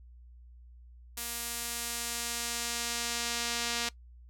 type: tone with band-pass filter sweep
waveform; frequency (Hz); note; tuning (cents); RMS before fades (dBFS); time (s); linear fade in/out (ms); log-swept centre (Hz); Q
sawtooth; 236.1; A#3; +22; -35; 1.17-3.89; 5; 12000 to 5000; 0.82
effects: noise-tail reverb RT60 0.1 s tail -20 dB re dry + added 60 Hz sine -50 dBFS peak until 4.29 s